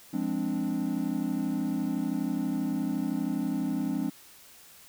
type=chord; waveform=triangle; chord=D half-diminished seventh; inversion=first; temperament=equal; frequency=174.61 / 207.7 / 261.6 / 293.7 Hz; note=F3 / Ab3 / C4 / D4; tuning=0 / 0 / 0 / 0 cents; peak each=-33 / -31 / -29 / -30 dBFS; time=0.13-4.1 s; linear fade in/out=10 ms; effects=tanh soft clip ceiling -16 dBFS + white hiss -53 dBFS RMS until 4.88 s